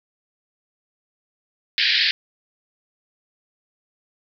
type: band-pass noise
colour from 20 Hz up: white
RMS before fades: -19 dBFS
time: 1.78-2.11 s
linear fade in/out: 0 ms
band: 1600 to 4900 Hz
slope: 96 dB/octave
effects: none